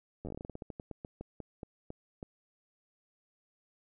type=slowing click train; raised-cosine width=2 ms; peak=-28 dBFS; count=22; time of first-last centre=0.25-2.228 s; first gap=10 ms; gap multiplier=1.19; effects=none